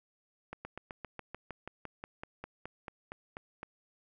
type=slowing click train; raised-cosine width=0.5 ms; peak=-26 dBFS; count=18; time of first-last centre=0.53-3.631 s; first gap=120 ms; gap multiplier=1.05; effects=none